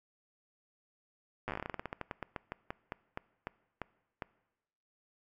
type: slowing click train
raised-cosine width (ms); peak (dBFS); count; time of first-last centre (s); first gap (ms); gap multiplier
0.5; -22; 27; 1.48-4.222; 8; 1.17
effects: noise-tail reverb RT60 1.0 s tail -22 dB re dry